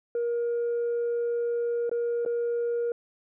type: tone with dropouts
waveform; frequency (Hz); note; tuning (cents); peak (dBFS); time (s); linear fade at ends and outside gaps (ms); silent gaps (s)
sine; 472.9; A#4; +25; -23; 0.15-2.92; 2; 1.895-1.914 / 2.251-2.261
effects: tanh soft clip ceiling -23 dBFS